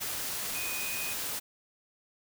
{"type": "tone in noise", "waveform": "sine", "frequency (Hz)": 2489, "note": "D#7", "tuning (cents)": 0, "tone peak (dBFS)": -37, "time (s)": [0.54, 1.14], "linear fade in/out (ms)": 20, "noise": "white", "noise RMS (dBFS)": -35, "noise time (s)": [0, 1.4], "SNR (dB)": -5, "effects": []}